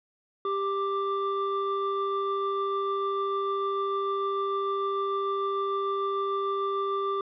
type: tone pair together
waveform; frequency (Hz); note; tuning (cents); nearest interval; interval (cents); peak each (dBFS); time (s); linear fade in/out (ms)
triangle; 394.9 / 1178; G4 / D6; +13 / +5; octave + perfect fifth; 1892; -27; 0.45-7.21; 2
effects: resampled to 11025 Hz